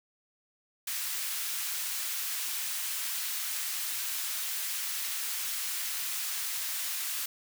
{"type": "high-pass noise", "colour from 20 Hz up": "white", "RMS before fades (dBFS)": -34, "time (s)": [0.87, 7.26], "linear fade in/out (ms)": 5, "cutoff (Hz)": 1400, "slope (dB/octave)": 12, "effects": []}